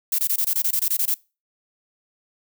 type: noise bursts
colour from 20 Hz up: violet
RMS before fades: -21 dBFS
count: 12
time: 0.12-1.143 s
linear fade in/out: 5 ms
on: 66 ms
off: 21 ms
effects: noise-tail reverb RT60 0.3 s tail -24 dB re dry